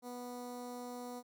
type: tone with notch filter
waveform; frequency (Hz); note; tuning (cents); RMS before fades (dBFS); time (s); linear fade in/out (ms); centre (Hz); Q
15% pulse; 245.5; B3; -10; -45; 0.02-1.23; 50; 2600; 0.79
effects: none